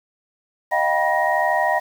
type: tone cluster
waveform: sine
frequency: 619 / 701 / 774 / 967 / 1875 Hz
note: D#5 / F5 / G5 / B5 / A#6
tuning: -9 / +6 / -22 / -37 / +10 cents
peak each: -23 dBFS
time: 0.71-1.8 s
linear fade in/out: 20 ms
effects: 7-bit